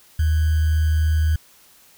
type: tone with sample-and-hold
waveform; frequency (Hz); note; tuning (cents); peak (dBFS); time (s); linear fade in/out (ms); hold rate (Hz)
sine; 78.3; D#2; +11; -15; 0.19-1.36; 5; 1575
effects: white hiss -52 dBFS RMS until 1.97 s